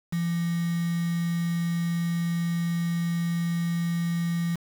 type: tone with quantisation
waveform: sine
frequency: 169.9 Hz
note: F3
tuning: 47 cents flat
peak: -24 dBFS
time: 0.12-4.56 s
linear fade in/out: 10 ms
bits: 6
effects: none

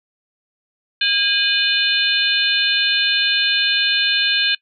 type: tone cluster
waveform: sine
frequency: 1620 / 2471 / 2967 / 3580 / 4162 Hz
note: G#6 / D#7 / F#7 / A7 / C8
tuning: -43 / -13 / +4 / +29 / -10 cents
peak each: -21 dBFS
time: 1.01-4.55 s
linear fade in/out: 5 ms
effects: noise-tail reverb RT60 0.1 s tail -23 dB re dry

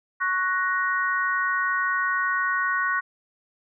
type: chord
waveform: sine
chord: F# major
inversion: second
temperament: equal with one note detuned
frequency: 1108.7 / 1480 / 1875.5 Hz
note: C#6 / F#6 / A#6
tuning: 0 / 0 / +10 cents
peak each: -26 / -25 / -27 dBFS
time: 0.2-3.01 s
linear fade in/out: 20 ms
effects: none

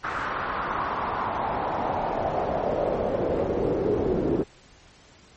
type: noise with band-pass filter sweep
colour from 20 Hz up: brown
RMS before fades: -26 dBFS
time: 0.03-4.44 s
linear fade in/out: 20 ms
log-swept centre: 1400 to 360 Hz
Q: 2.9
effects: pink hiss -53 dBFS RMS until 5.36 s + MP3 32 kbps

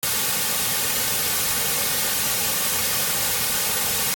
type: noise with comb filter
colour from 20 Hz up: white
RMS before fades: -22 dBFS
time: 0.03-4.14 s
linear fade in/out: 0 ms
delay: 3 ms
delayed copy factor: -0.55
effects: AAC 64 kbps

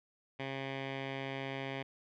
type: tone with low-pass filter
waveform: 10% pulse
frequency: 135.3 Hz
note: C#3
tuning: 42 cents flat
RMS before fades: -40 dBFS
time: 0.39-1.83 s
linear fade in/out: 10 ms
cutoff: 2700 Hz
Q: 3.6
effects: none

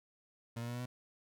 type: tone with pitch steps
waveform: 30% pulse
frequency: 116.54 / 118.44 / 120.37 / 122.33 / 124.33 Hz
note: A#2 / A#2 / B2 / B2 / B2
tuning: 0 / +28 / -44 / -16 / +12 cents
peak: -36 dBFS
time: 0.56-0.86 s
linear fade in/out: 10 ms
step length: 60 ms
effects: none

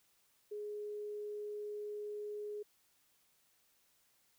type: tone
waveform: sine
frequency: 417.5 Hz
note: G#4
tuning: 9 cents sharp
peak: -40 dBFS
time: 0.51-2.63 s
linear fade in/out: 10 ms
effects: white hiss -73 dBFS RMS until 4.38 s

